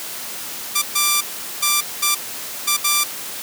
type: tone bursts at uneven times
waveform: 5% pulse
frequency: 1179 Hz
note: D6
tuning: 6 cents sharp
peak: -3 dBFS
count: 6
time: 0.75-0.82 / 0.95-1.21 / 1.62-1.81 / 2.02-2.15 / 2.67-2.77 / 2.84-3.04 s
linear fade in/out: 10 ms
effects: white hiss -30 dBFS RMS until 3.42 s + high-pass 150 Hz 12 dB/octave